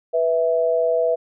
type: tone pair together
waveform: sine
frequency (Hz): 492 / 656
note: B4 / E5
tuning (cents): -7 / -9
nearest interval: perfect fourth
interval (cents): 498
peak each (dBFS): -19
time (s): 0.13-1.16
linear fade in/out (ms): 20
effects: none